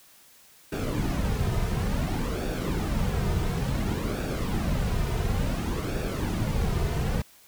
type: noise with flanger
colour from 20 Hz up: brown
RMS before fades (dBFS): -27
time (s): 0.72-7.22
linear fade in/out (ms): 5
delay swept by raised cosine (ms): 0.97 to 3.67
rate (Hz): 0.57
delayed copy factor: -0.6
effects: white hiss -55 dBFS RMS until 7.47 s